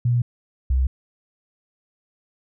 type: tone pair in turn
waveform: sine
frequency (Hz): 121 / 64.64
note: B2 / C2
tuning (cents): -35 / -20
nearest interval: major seventh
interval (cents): 1085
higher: first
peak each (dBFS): -16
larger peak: neither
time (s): 0.05-0.22 / 0.7-0.87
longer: neither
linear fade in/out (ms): 5
effects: none